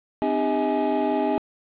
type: tone cluster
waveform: triangle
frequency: 257.8 / 303.4 / 401.3 / 638 / 837 Hz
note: C4 / D#4 / G4 / D#5 / G#5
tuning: -26 / -44 / +41 / +43 / +13 cents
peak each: -25 dBFS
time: 0.22-1.38 s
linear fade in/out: 0 ms
effects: resampled to 8000 Hz + 7-bit